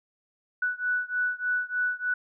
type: beating tone pair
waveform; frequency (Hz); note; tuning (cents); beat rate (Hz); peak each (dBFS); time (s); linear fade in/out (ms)
sine; 1480 / 1483.3; F#6 / F#6; 0 / +4; 3.3; -28 / -29; 0.62-2.14; 5
effects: none